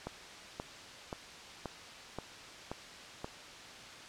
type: click train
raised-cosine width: 1 ms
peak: -24 dBFS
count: 7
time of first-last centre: 0.07-3.245 s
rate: 1.89 Hz
effects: white hiss -49 dBFS RMS until 4.08 s + low-pass 5000 Hz 12 dB/octave